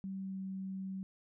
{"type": "tone with pitch glide", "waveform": "sine", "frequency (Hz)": [192.6, 191.05], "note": ["G3", "G3"], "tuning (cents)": [-30, -44], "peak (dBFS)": -38, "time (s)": [0.04, 1.03], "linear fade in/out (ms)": 0, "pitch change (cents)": -14, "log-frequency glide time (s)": [0.15, 0.39], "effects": []}